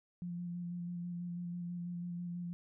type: tone with vibrato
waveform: sine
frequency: 174.61 Hz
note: F3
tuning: in tune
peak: -38 dBFS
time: 0.22-2.53 s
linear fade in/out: 0 ms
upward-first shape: square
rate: 6.1 Hz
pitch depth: 15 cents each way
effects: none